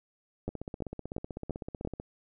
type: two click trains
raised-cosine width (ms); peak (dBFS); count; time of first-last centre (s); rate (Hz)
2; -20 / -24; 5 / 25; 0.48-1.85 / 0.49-1.999; 2.92 / 15.9
effects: none